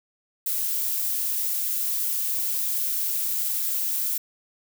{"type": "noise", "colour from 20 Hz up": "violet", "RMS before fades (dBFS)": -26, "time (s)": [0.46, 4.18], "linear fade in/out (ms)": 5, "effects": []}